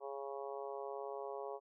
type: harmonic tone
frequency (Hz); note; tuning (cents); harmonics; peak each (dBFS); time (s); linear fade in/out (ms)
138.3; C#3; -4; 3 / 4 / 5 / 6 / 7 / 8; -45 / -47 / -49 / -51 / -52 / -53; 0-1.6; 50
effects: none